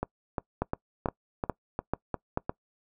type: two click trains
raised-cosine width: 1 ms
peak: -15 / -13 dBFS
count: 8 / 5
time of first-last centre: 0.03-2.495 / 0.62-2.374 s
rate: 2.84 / 2.28 Hz
effects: noise-tail reverb RT60 0.1 s tail -23 dB re dry